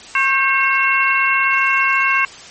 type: harmonic tone with a mistuned harmonic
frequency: 543 Hz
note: C#5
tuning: 36 cents flat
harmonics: 2 / 3 / 4 / 5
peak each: -18 / -18 / -18 / -18 dBFS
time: 0.15-2.25 s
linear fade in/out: 2 ms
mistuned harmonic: 3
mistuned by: -52 cents
effects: white hiss -37 dBFS RMS until 2.5 s + MP3 32 kbps